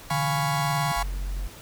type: chord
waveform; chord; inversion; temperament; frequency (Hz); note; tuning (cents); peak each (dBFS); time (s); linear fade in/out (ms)
35% pulse; C# dominant seventh; first; equal; 698.5 / 830.6 / 987.8 / 1108.7; E#5 / G#5 / B5 / C#6; 0 / 0 / 0 / 0; -29; 0.1-1.03; 5
type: tone with vibrato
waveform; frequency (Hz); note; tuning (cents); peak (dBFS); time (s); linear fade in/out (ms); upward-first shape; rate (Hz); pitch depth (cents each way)
sine; 146.83; D3; 0; -26; 0.11-0.92; 2; triangle; 19; 150
type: tone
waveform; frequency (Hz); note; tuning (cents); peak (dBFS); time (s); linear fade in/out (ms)
triangle; 45.94; F#1; -12; -25; 0.96-1.48; 10
effects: pink hiss -45 dBFS RMS until 1.61 s